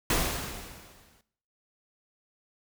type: noise with exponential decay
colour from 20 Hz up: pink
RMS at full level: -24 dBFS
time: 0.1-1.21 s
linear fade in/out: 2 ms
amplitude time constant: 240 ms
effects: noise-tail reverb RT60 0.6 s tail -17 dB re dry